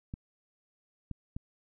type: clicks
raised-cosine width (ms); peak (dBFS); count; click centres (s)
5; -25; 3; 0.139 / 1.113 / 1.365
effects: none